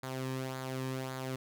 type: tone with flanger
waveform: sawtooth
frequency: 130.81 Hz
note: C3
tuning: in tune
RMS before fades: -38 dBFS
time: 0.03-1.36 s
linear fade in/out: 5 ms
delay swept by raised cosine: 0.35 to 1.45 ms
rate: 1.8 Hz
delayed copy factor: -0.55
effects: none